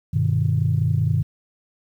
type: chord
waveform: sine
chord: G augmented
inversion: none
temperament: just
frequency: 98 / 122.5 / 153.12 Hz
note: G2 / B2 / D#3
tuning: 0 / -14 / -27 cents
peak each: -21 dBFS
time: 0.13-1.23 s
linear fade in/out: 10 ms
effects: tanh soft clip ceiling -8 dBFS + 9-bit